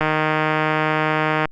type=click train; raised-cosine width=0.5 ms; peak=-4 dBFS; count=225; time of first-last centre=0.01-1.455 s; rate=155 Hz; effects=Opus 48 kbps